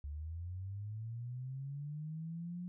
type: linear sweep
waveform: sine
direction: up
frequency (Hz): 70.1 to 180.3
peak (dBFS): -40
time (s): 0.04-2.68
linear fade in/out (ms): 0
effects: none